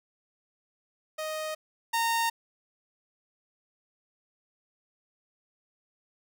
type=tone pair in turn; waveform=sawtooth; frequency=623 / 920.6 Hz; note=D#5 / A#5; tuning=+2 / -22 cents; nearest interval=perfect fifth; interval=676 cents; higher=second; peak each=-28 / -21 dBFS; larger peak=second; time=1.18-1.55 / 1.93-2.3 s; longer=neither; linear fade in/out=10 ms; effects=none